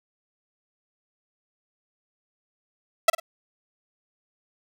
sawtooth tone with echo, 658 Hz, E5, 3 cents flat, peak -8 dBFS, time 3.08-3.1 s, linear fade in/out 5 ms, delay 50 ms, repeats 2, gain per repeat -12 dB, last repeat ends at 3.2 s, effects none

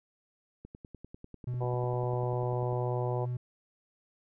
click train, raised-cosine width 3 ms, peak -32 dBFS, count 22, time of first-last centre 0.65-2.729 s, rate 10.1 Hz
triangle tone, 123.47 Hz, B2, in tune, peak -29 dBFS, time 1.47-3.37 s, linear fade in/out 5 ms
harmonic tone, 123.47 Hz, B2, in tune, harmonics 3 / 4 / 5 / 6 / 7 / 8, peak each -35 / -37 / -39 / -41 / -42 / -43 dBFS, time 1.6-3.26 s, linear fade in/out 20 ms
effects none

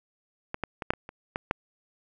clicks, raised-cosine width 0.5 ms, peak -16 / -14 / -18 / -6 / -23 / -25 / -14 / -9 dBFS, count 8, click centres 0.544 / 0.637 / 0.822 / 0.905 / 0.936 / 1.091 / 1.359 / 1.511 s, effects none

